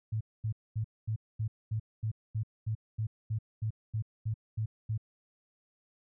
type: tone bursts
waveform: sine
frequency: 109.5 Hz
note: A2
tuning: 8 cents flat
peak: -29 dBFS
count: 16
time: 0.12-4.978 s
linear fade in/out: 10 ms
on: 88 ms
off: 230 ms
effects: none